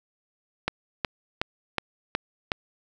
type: click train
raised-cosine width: 0.3 ms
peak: -8 dBFS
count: 6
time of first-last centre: 0.68-2.518 s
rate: 2.72 Hz
effects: none